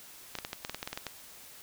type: clicks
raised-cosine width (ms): 0.2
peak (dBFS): -18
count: 12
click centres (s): 0.353 / 0.387 / 0.449 / 0.531 / 0.649 / 0.696 / 0.746 / 0.829 / 0.875 / 0.93 / 0.975 / 1.067
effects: white hiss -51 dBFS RMS until 1.62 s